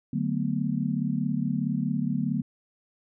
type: chord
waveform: sine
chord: B minor seventh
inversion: first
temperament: just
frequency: 148.16 / 185.21 / 222.2 / 246.9 Hz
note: D3 / F#3 / A3 / B3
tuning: +16 / +2 / +17 / 0 cents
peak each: -30 dBFS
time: 0.13-2.42 s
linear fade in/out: 5 ms
effects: none